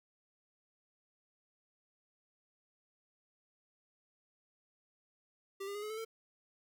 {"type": "tone with pitch steps", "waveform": "square", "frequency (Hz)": [392, 402.8, 413.9, 425.3, 437, 449], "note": ["G4", "G4", "G#4", "G#4", "A4", "A4"], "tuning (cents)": [0, 47, -6, 41, -12, 35], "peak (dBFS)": -40, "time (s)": [5.6, 6.05], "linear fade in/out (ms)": 10, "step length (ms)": 75, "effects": []}